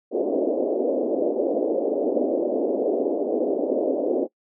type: band-pass noise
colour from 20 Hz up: white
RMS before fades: -23 dBFS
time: 0.11-4.28 s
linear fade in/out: 50 ms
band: 260 to 600 Hz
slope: 48 dB/octave
effects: noise-tail reverb RT60 0.1 s tail -24 dB re dry